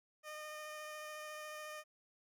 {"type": "tone with vibrato", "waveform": "15% pulse", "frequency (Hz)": 610, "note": "D#5", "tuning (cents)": -34, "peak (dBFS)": -39, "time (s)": [0.23, 1.84], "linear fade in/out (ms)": 50, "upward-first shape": "triangle", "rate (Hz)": 14, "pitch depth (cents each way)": 12, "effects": []}